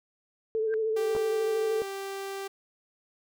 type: tone with vibrato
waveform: sine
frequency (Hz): 440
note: A4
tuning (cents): 0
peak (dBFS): -25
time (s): 0.55-1.82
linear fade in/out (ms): 0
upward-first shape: triangle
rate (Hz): 13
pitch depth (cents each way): 38
type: tone with exponential growth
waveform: sine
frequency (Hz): 1579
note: G6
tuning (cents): +12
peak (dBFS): -32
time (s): 0.67-0.74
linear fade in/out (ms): 0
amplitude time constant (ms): 15
type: tone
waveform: sawtooth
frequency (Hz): 392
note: G4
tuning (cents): 0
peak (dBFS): -30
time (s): 0.96-2.48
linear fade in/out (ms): 10
type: clicks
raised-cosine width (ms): 1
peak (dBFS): -23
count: 2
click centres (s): 1.151 / 1.165
effects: none